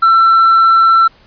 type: tone with hard clipping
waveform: sine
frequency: 1342 Hz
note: E6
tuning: 31 cents sharp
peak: -6 dBFS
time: 0.02-1.08 s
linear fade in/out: 10 ms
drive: 2 dB
effects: pink hiss -47 dBFS RMS until 1.26 s + resampled to 11025 Hz